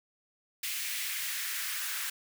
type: noise with high-pass filter sweep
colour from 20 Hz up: white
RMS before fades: -35 dBFS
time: 0.63-2.1 s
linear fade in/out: 5 ms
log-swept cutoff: 2300 to 1500 Hz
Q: 2.2
effects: none